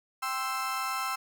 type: chord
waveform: 35% pulse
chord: C major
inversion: second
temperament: equal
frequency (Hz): 784 / 1046.5 / 1318.5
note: G5 / C6 / E6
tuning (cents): 0 / 0 / 0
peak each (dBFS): -36 / -33 / -31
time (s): 0.22-1.16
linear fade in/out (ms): 10
effects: none